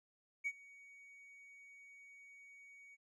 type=tone with ADSR envelope; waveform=triangle; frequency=2245 Hz; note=C#7; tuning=21 cents sharp; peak=-31 dBFS; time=0.44-2.97 s; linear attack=27 ms; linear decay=50 ms; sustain=-24 dB; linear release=33 ms; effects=tanh soft clip ceiling -31 dBFS + resampled to 24000 Hz